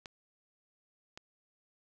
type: clicks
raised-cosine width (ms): 0.2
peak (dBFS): -26 / -28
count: 2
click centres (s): 0.058 / 1.175
effects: none